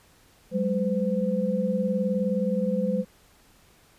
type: tone cluster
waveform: sine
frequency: 187.4 / 206.7 / 509 Hz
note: F#3 / G#3 / C5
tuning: +22 / -8 / -48 cents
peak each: -27 dBFS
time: 0.51-3.05 s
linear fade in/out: 50 ms
effects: pink hiss -58 dBFS RMS until 3.98 s + resampled to 32000 Hz